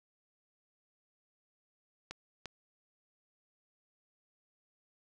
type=clicks; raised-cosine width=0.2 ms; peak=-24 dBFS; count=2; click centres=2.11 / 2.457 s; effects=none